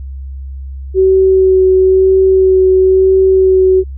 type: tone with vibrato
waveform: sine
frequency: 377.7 Hz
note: F#4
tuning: 36 cents sharp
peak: -5 dBFS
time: 0.94-3.84 s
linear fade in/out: 50 ms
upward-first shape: sine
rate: 1 Hz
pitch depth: 13 cents each way
effects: added 67 Hz sine -22 dBFS peak until 3.97 s